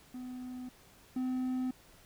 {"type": "tone pair in turn", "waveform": "triangle", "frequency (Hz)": [251.9, 255.6], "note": ["B3", "C4"], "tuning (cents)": [34, -40], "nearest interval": "unison", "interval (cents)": 26, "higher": "second", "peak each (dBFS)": [-38, -29], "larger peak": "second", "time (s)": [[0.14, 0.69], [1.16, 1.71]], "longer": "neither", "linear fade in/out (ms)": 5, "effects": ["pink hiss -60 dBFS RMS until 2.05 s"]}